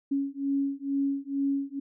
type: beating tone pair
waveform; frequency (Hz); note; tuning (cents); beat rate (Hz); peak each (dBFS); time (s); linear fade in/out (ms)
sine; 276.2 / 278.4; C#4 / C#4; -6 / +8; 2.2; -29 / -29; 0.11-1.8; 10
effects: none